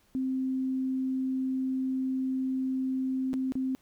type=tone with dropouts; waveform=sine; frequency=261.6 Hz; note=C4; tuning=in tune; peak=-27 dBFS; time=0.15-3.75 s; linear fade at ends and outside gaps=0 ms; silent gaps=3.332-3.339 / 3.521-3.554 s; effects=pink hiss -66 dBFS RMS until 3.81 s